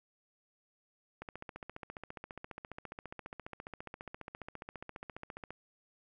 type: click train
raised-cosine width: 0.5 ms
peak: -28 dBFS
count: 64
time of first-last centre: 1.22-5.506 s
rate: 14.7 Hz
effects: none

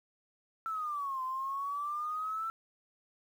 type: exponential two-way sweep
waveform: sine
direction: down then up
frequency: 1339 to 1028 to 1339 Hz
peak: -33 dBFS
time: 0.66-2.5 s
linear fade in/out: 0 ms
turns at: 1.23 s
effects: 10-bit

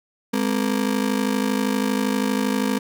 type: ring-modulated tone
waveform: 35% pulse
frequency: 233.1 Hz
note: A#3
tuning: in tune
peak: -15 dBFS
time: 0.33-2.79 s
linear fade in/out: 10 ms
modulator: 26.3 Hz
effects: none

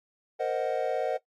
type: chord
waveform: triangle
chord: C half-diminished seventh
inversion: third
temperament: equal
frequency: 466.2 / 523.3 / 622.3 / 740 Hz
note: Bb4 / C5 / Eb5 / Gb5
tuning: 0 / 0 / 0 / 0 cents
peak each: -30 dBFS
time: 0.39-1.18 s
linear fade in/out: 20 ms
effects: noise-tail reverb RT60 0.1 s tail -17 dB re dry + AAC 64 kbps

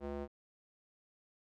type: tone with band-pass filter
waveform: square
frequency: 70.9 Hz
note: C#2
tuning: 40 cents sharp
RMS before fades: -41 dBFS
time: 0-0.28 s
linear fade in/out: 50 ms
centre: 460 Hz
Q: 1.2
effects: none

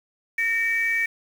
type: tone pair together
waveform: sine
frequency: 1835 / 2295 Hz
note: A#6 / D7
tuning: -28 / -40 cents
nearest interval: major third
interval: 388 cents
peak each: -23 / -22 dBFS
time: 0.38-1.06 s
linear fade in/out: 5 ms
effects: tanh soft clip ceiling -13 dBFS + 7-bit

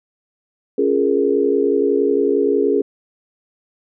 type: chord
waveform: sine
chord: Bb minor seventh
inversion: first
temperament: equal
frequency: 277.2 / 349.2 / 415.3 / 466.2 Hz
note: Db4 / F4 / Ab4 / Bb4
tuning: 0 / 0 / 0 / 0 cents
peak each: -20 / -22 / -16 / -21 dBFS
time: 0.78-2.82 s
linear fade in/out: 5 ms
effects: none

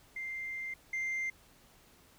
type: tone pair in turn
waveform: sine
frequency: 2093 / 2093 Hz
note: C7 / C7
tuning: 0 / 0 cents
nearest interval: unison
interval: 0 cents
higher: neither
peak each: -36 / -30 dBFS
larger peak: second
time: 0.16-0.74 / 0.93-1.3 s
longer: first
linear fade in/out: 5 ms
effects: tanh soft clip ceiling -31 dBFS + pink hiss -62 dBFS RMS until 2.18 s

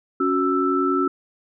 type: tone cluster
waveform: sine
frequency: 277.4 / 368 / 1323 Hz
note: C#4 / F#4 / E6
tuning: +1 / -9 / +6 cents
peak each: -22 dBFS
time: 0.2-1.08 s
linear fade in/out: 5 ms
effects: none

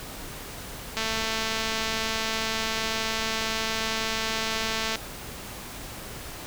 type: click train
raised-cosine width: 0.2 ms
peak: -11 dBFS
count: 886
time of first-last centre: 0.97-4.956 s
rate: 222 Hz
effects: pink hiss -39 dBFS RMS until 6.46 s

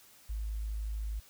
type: tone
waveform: sine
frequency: 53.2 Hz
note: G#1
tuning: 42 cents sharp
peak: -33 dBFS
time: 0.29-1.2 s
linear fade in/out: 10 ms
effects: white hiss -59 dBFS RMS until 1.29 s

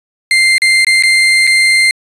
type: tone with dropouts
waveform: 35% pulse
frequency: 2093 Hz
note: C7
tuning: in tune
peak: -5 dBFS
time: 0.31-1.91 s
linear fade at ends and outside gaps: 1 ms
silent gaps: 0.581-0.619 / 0.847-0.868 / 1.025-1.035 / 1.469-1.474 s
effects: resampled to 24000 Hz

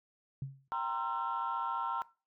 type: tone with exponential decay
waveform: sine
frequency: 136 Hz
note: C#3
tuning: 33 cents flat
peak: -32 dBFS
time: 0.42-0.68 s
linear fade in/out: 2 ms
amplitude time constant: 55 ms
type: chord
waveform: sine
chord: C dominant seventh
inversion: second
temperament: equal with one note detuned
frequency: 784 / 932.3 / 1046.5 / 1347.8 Hz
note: G5 / Bb5 / C6 / E6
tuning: 0 / 0 / 0 / +38 cents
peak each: -41 / -35 / -38 / -37 dBFS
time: 0.72-2.02 s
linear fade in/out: 0 ms
effects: noise-tail reverb RT60 0.3 s tail -19 dB re dry + tanh soft clip ceiling -26 dBFS

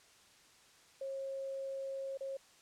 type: tone with dropouts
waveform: sine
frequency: 541 Hz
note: C#5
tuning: 42 cents flat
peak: -38 dBFS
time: 1.01-2.37 s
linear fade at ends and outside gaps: 5 ms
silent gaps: 2.174-2.207 s
effects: white hiss -63 dBFS RMS until 2.61 s + low-pass 8000 Hz 12 dB/octave

